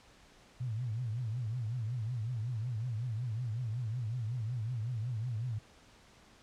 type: tone with vibrato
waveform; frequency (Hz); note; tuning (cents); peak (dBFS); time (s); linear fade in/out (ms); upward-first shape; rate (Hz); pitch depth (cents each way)
sine; 116.54; A#2; 0; -33; 0.6-5.59; 10; triangle; 5.4; 200
effects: pink hiss -60 dBFS RMS until 6.42 s + low-pass 7000 Hz 12 dB/octave